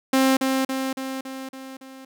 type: tone with echo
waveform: sawtooth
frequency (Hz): 264.9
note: C4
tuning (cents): +22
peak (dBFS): -12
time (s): 0.13-0.37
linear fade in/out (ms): 5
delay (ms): 280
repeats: 6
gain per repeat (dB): -4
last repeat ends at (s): 2.05
effects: none